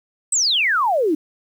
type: exponential sweep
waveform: sine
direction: down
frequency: 8390 to 289.2 Hz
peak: -15 dBFS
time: 0.32-1.15 s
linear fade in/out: 5 ms
effects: 8-bit